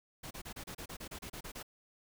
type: noise bursts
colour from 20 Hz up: pink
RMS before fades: -45 dBFS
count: 13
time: 0.23-1.629 s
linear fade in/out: 10 ms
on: 79 ms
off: 31 ms
effects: none